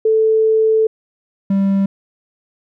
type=tone pair in turn; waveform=sine / triangle; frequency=440 / 196 Hz; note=A4 / G3; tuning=0 / 0 cents; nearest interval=octave + major second; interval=1400 cents; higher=first; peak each=-10 dBFS; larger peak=neither; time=0.05-0.87 / 1.5-1.86 s; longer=first; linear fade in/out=5 ms; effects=none